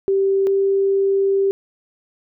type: tone pair in turn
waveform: sine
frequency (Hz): 390 / 392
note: G4 / G4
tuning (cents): -9 / 0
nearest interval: unison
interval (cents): 9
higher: second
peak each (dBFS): -14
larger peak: neither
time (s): 0.08-0.47 / 0.47-1.51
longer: second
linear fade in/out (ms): 0
effects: none